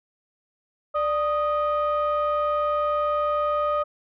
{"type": "tone pair together", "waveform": "sine", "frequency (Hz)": [591.1, 1244.5], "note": ["D5", "D#6"], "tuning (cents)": [11, 0], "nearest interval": "octave + minor second", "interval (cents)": 1289, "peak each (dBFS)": -22, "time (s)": [0.94, 3.84], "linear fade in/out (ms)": 20, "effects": ["tanh soft clip ceiling -17 dBFS"]}